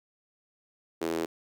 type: tone with high-pass filter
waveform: sawtooth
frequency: 82.41 Hz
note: E2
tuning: in tune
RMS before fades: -31 dBFS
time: 1.01-1.26 s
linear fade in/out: 10 ms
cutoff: 360 Hz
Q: 3.4
effects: none